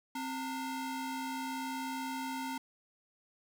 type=ring-modulated tone; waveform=45% pulse; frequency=587.3 Hz; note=D5; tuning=in tune; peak=-33 dBFS; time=0.15-2.58 s; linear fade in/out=5 ms; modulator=324 Hz; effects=none